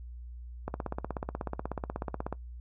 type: click train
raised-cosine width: 1 ms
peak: -19 dBFS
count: 28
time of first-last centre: 0.68-2.326 s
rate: 16.4 Hz
effects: noise-tail reverb RT60 0.1 s tail -21 dB re dry + added 60 Hz sine -41 dBFS peak until 2.6 s